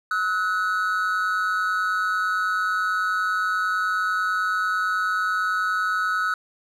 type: tone pair together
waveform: triangle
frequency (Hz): 1289 / 1479.8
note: E6 / F#6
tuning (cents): -39 / 0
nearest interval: major second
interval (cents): 239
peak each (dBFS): -22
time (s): 0.11-6.34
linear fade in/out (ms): 2
effects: none